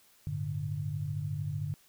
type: chord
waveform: sine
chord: G suspended second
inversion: none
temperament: equal with one note detuned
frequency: 98 / 111.21 / 146.83 Hz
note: G2 / A2 / D3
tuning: 0 / +19 / 0 cents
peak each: -37 / -39 / -34 dBFS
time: 0.27-1.74 s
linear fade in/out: 0 ms
effects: white hiss -63 dBFS RMS until 1.88 s